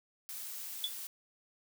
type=noise; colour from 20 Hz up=blue; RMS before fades=-43 dBFS; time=0.29-1.07 s; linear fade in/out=0 ms
type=tone with exponential decay; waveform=sine; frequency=3455 Hz; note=A7; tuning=32 cents flat; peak=-27 dBFS; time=0.84-0.94 s; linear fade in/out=1 ms; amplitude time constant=20 ms
effects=none